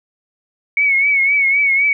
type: tone with vibrato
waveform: sine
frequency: 2226 Hz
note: C#7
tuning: 7 cents sharp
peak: -11 dBFS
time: 0.77-1.93 s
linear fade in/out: 2 ms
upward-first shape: triangle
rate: 3.9 Hz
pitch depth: 71 cents each way
effects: none